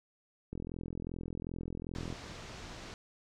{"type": "click train", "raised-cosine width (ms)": 3, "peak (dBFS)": -27, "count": 69, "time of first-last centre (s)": [0.53, 2.126], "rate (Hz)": 42.6}
{"type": "low-pass noise", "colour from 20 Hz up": "pink", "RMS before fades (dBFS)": -47, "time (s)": [1.95, 2.94], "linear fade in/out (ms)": 0, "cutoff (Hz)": 6500, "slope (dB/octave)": 24}
{"effects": []}